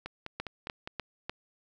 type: two click trains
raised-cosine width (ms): 0.3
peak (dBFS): -18 / -22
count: 4 / 5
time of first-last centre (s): 0.4-1.296 / 0.06-0.875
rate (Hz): 3.35 / 4.91
effects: none